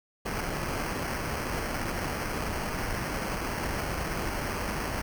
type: noise with sample-and-hold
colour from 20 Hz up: pink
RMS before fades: -32 dBFS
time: 0.25-5.02 s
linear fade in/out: 10 ms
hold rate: 3675 Hz
effects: none